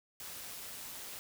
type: noise with amplitude modulation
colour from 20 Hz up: white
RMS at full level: -44 dBFS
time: 0.2-1.19 s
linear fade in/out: 0 ms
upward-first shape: sine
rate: 183 Hz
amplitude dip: 35%
effects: none